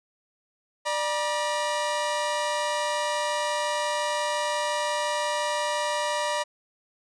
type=tone pair together; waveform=sawtooth; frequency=594.3 / 960 Hz; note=D5 / B5; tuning=+20 / -49 cents; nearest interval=minor sixth; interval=831 cents; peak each=-24 dBFS; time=0.85-6.44 s; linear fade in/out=20 ms; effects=resampled to 22050 Hz